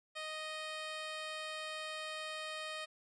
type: tone with low-pass filter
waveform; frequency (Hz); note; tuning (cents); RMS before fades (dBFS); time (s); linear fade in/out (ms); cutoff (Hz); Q
10% pulse; 622.3; D#5; 0; -43; 0.15-2.86; 20; 6800; 1.2
effects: none